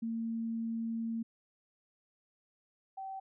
sine tone pair in turn, 227.7 / 770.8 Hz, A#3 / G5, -40 / -29 cents, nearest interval octave + major sixth, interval 2111 cents, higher second, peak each -33 / -39 dBFS, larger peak first, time 0.02-1.23 / 2.97-3.2 s, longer first, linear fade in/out 10 ms, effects none

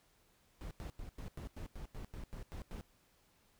brown noise bursts, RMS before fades -45 dBFS, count 12, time 0.61-2.81 s, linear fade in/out 0 ms, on 99 ms, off 92 ms, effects pink hiss -71 dBFS RMS until 3.59 s

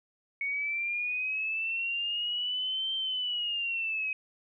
sine linear two-way sweep, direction up then down, 2217 to 3136 to 2523 Hz, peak -29 dBFS, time 0.41-4.13 s, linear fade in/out 2 ms, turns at 2.94 s, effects none

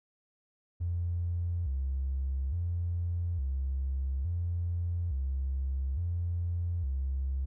triangle tone with vibrato, 76.1 Hz, D#2, 38 cents flat, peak -25 dBFS, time 0.8-7.46 s, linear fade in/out 20 ms, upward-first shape square, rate 0.58 Hz, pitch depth 220 cents each way, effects tanh soft clip ceiling -27 dBFS

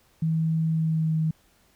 sine tone with pitch glide, 161 to 158.51 Hz, E3 to D#3, -41 to +32 cents, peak -21 dBFS, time 0.22-1.31 s, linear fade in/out 5 ms, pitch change -27 cents, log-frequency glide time 0.68-1.16 s, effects pink hiss -62 dBFS RMS until 1.75 s

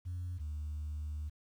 sine tone pair in turn, 88.9 / 75.45 Hz, F2 / D2, +31 / +47 cents, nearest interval minor third, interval 284 cents, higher first, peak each -35 / -35 dBFS, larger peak neither, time 0.05-0.39 / 0.39-1.3 s, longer second, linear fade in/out 20 ms, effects tanh soft clip ceiling -34 dBFS + 11-bit

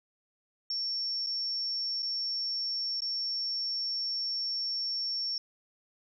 sine tone with dropouts, 5460 Hz, F8, 40 cents flat, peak -30 dBFS, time 0.7-5.38 s, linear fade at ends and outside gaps 2 ms, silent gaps 1.264-1.269 / 2.023-2.028 / 3.005-3.019 s, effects 12-bit

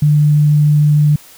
sine tone, 148.9 Hz, D3, 24 cents sharp, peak -7 dBFS, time 0.02-1.16 s, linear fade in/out 5 ms, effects white hiss -41 dBFS RMS until 1.37 s

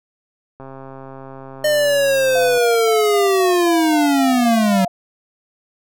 click train, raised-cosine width 1 ms, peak -22 dBFS, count 266, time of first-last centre 0.6-2.578 s, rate 134 Hz
square linear sweep, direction down, 609 to 186 Hz, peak -14 dBFS, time 1.64-4.85 s, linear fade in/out 5 ms
sine tone with tremolo, 695 Hz, F5, 9 cents flat, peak -19 dBFS, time 2.35-4.88 s, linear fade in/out 5 ms, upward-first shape square, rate 3.8 Hz, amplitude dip 35%
effects none

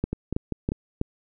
two click trains, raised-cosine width 3 ms, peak -11 / -14 dBFS, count 4 / 4, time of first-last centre 0.04-1.014 / 0.13-0.719 s, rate 3.08 / 5.09 Hz, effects none

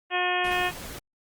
harmonic tone, 360 Hz, F#4, 47 cents flat, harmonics 1 / 2 / 3 / 4 / 5 / 6 / 7 / 8 / 9, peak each -32 / -28 / -32 / -36 / -29 / -39 / -30 / -36 / -36 dBFS, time 0.1-0.72 s, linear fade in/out 50 ms
pink noise, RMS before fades -39 dBFS, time 0.44-0.99 s, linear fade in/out 5 ms
effects Opus 32 kbps

